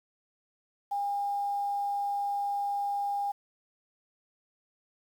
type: tone with quantisation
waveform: sine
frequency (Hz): 808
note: G#5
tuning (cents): -48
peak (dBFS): -28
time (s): 0.91-3.32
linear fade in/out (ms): 10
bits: 9
effects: none